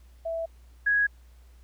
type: tone pair in turn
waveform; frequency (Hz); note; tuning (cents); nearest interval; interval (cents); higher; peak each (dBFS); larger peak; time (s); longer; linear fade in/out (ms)
sine; 659.3 / 1661.3; E5 / G#6; 0 / 0; octave + major third; 1600; second; -28 / -20; second; 0.25-0.46 / 0.86-1.07; neither; 10
effects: added 60 Hz sine -50 dBFS peak until 1.63 s + pink hiss -65 dBFS RMS until 1.63 s